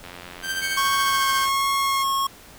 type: click train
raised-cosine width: 0.3 ms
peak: -22 dBFS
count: 129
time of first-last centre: 0.04-1.49 s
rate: 88.3 Hz
type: tone with tremolo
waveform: sawtooth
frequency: 1567 Hz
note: G6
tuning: 1 cent flat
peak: -19 dBFS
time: 0.42-1.47 s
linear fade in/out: 50 ms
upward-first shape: triangle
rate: 14 Hz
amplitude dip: 55%
type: tone with pitch glide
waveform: sawtooth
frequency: 2217 to 2145 Hz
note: C#7 to C7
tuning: 0 to +42 cents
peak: -25 dBFS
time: 0.61-2.04 s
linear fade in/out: 20 ms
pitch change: -58 cents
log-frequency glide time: 0.77-1.69 s
type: tone with vibrato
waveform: square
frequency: 1098 Hz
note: C#6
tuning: 17 cents flat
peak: -21 dBFS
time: 0.77-2.27 s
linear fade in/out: 5 ms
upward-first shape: sine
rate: 1.3 Hz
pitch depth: 13 cents each way
effects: pink hiss -46 dBFS RMS until 2.58 s